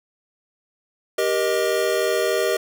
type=chord; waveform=square; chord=Eb major; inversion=first; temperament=equal with one note detuned; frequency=392 / 475.4 / 622.3 Hz; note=G4 / Bb4 / Eb5; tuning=0 / +34 / 0 cents; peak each=-24 dBFS; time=1.18-2.57 s; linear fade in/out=5 ms; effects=none